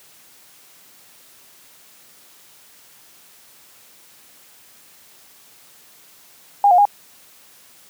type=tone with pitch steps; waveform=sine; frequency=810 / 715 / 817 Hz; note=G#5 / F5 / G#5; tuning=-43 / +41 / -29 cents; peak=-9 dBFS; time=6.64-6.853 s; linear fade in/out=2 ms; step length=71 ms; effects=white hiss -49 dBFS RMS until 7.89 s + high-pass 100 Hz 12 dB/octave